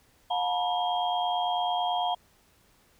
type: tone cluster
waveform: sine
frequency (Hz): 715 / 883 / 972 / 3231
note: F5 / A5 / B5 / G#7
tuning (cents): +41 / +6 / -28 / -48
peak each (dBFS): -27 / -33 / -33 / -34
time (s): 0.3-2.15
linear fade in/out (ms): 10
effects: pink hiss -63 dBFS RMS until 2.99 s